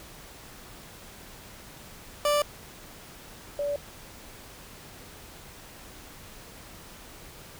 30% pulse / sine tone pair in turn, 587.3 / 575.9 Hz, D5 / D5, 0 / -34 cents, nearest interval unison, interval 34 cents, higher first, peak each -19 / -26 dBFS, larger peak first, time 2.25-2.42 / 3.59-3.76 s, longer neither, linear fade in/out 2 ms, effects pink hiss -47 dBFS RMS until 7.59 s

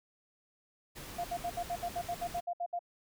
pink noise, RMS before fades -46 dBFS, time 0.95-2.41 s, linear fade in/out 20 ms
sine tone bursts, 698.5 Hz, F5, in tune, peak -32 dBFS, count 13, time 1.18-2.792 s, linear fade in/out 10 ms, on 64 ms, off 65 ms
effects none

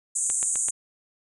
white band-pass noise, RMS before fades -26 dBFS, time 0.15-0.71 s, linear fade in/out 10 ms, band 6700 to 9300 Hz, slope 96 dB/octave
click train, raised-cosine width 0.3 ms, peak -20 dBFS, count 4, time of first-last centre 0.3-0.685 s, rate 7.79 Hz
effects none

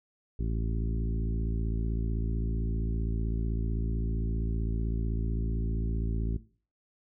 harmonic tone with a mistuned harmonic, 55.6 Hz, A1, 19 cents sharp, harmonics 1 / 2 / 3 / 4 / 5 / 6 / 7, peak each -29 / -35 / -39 / -41 / -43 / -45 / -46 dBFS, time 0.39-6.37 s, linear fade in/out 5 ms, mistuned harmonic 1, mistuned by -21 cents, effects noise-tail reverb RT60 0.4 s tail -17 dB re dry

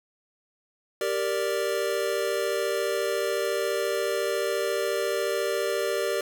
square chord, G minor, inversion none, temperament equal, 392 / 466.2 / 587.3 Hz, G4 / Bb4 / D5, 0 / 0 / 0 cents, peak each -30 dBFS, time 1.01-6.21 s, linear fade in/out 2 ms, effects none

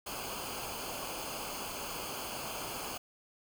pink noise with comb filter, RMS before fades -40 dBFS, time 0.06-2.98 s, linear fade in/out 10 ms, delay 0.53 ms, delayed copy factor -0.75, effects none

